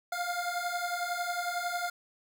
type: beating tone pair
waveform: 25% pulse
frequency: 698.5 / 709.5 Hz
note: F5 / F5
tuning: 0 / +27 cents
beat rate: 11 Hz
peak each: -31 / -30 dBFS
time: 0.12-1.9 s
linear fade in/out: 5 ms
effects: none